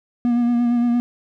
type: tone with vibrato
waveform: triangle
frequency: 239.4 Hz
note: A#3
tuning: 46 cents sharp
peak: -13 dBFS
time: 0.25-1 s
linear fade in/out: 0 ms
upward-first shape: sine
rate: 8.7 Hz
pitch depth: 25 cents each way
effects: none